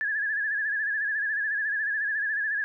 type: tone with vibrato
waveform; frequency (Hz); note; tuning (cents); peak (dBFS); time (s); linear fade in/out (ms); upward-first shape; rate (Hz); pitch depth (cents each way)
sine; 1700; G#6; +40; -25; 0.01-2.64; 0; sine; 14; 76
effects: none

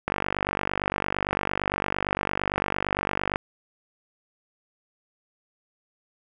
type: click train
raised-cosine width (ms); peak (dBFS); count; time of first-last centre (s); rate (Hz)
0.5; -9; 161; 0.08-3.359; 48.8
effects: none

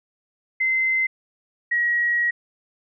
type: tone pair in turn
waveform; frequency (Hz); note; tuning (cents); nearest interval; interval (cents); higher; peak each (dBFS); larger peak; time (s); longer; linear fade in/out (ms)
sine; 2066 / 1904.6; C7 / A#6; -22 / +37; minor second; 141; first; -18 / -18; neither; 0.6-1.07 / 1.71-2.31; second; 10
effects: none

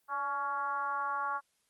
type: tone with frequency modulation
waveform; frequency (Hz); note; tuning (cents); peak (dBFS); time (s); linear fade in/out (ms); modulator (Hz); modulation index
sine; 1122; C#6; +21; -31; 0.08-1.41; 50; 273; 1.1
effects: white hiss -75 dBFS RMS until 1.69 s + Opus 32 kbps

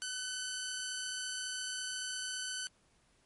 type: tone pair together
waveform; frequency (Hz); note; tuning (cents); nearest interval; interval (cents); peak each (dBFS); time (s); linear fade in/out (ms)
10% pulse; 1478 / 1512.5; F#6 / F#6; -2 / +38; unison; 40; -40 / -29; 0.02-2.67; 0
effects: pink hiss -70 dBFS RMS until 3.25 s + MP3 48 kbps

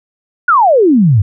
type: exponential sweep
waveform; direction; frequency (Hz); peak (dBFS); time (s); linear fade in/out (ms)
sine; down; 1499 to 92.7; -5; 0.48-1.22; 5
effects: none

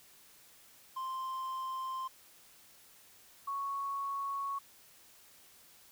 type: tone pair in turn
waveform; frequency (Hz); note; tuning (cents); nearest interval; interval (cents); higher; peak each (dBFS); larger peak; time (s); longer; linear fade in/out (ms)
triangle / sine; 1046.5 / 1108.7; C6 / C#6; 0 / 0; minor second; 100; second; -34 / -34; neither; 0.96-2.08 / 3.47-4.59; neither; 10
effects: white hiss -60 dBFS RMS until 5.91 s

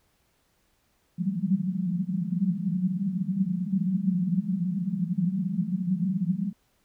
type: band-pass noise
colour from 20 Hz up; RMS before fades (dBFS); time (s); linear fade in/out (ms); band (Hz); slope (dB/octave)
pink; -27; 1.18-6.53; 20; 170 to 200; 96
effects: pink hiss -69 dBFS RMS until 6.84 s

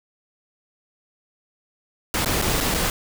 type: noise with dropouts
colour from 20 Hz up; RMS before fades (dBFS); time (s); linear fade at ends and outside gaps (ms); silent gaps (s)
pink; -22; 2.14-2.9; 1; 2.247-2.259 / 2.416-2.422 / 2.604-2.608 / 2.742-2.746
effects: none

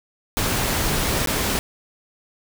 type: noise with dropouts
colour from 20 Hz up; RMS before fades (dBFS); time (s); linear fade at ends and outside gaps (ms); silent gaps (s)
pink; -22; 0.37-1.59; 0; 1.26-1.273
effects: none

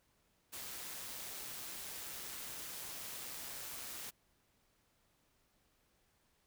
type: noise with amplitude modulation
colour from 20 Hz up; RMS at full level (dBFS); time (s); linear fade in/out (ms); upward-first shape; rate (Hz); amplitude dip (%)
white; -45; 0.52-4.11; 20; sine; 130; 25
effects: pink hiss -75 dBFS RMS until 6.46 s

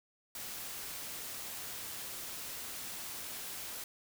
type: noise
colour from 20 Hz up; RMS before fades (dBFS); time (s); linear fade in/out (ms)
white; -43; 0.35-3.84; 2
effects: none

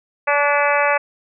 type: harmonic tone with a mistuned harmonic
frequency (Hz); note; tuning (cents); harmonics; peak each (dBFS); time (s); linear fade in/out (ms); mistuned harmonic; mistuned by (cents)
288.1; D4; -33; 2 / 3 / 4 / 5 / 6 / 7 / 8 / 9; -19 / -21 / -22 / -23 / -24 / -24 / -25 / -26; 0.27-0.98; 10; 5; +28
effects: none

